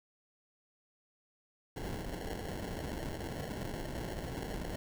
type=noise with sample-and-hold; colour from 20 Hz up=pink; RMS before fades=-40 dBFS; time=1.76-4.76 s; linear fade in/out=5 ms; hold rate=1225 Hz; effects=none